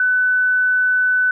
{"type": "tone", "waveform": "sine", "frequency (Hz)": 1500, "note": "F#6", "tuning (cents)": 23, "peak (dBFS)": -13, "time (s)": [0, 1.31], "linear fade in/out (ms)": 2, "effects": []}